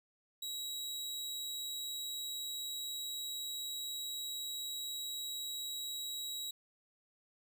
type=tone; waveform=sawtooth; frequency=3861 Hz; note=B7; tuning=40 cents flat; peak=-36 dBFS; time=0.42-6.51 s; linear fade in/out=5 ms; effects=none